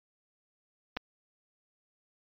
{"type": "clicks", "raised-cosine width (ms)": 0.3, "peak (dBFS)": [-21, -17], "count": 2, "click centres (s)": [0.967, 0.971], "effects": ["resampled to 11025 Hz"]}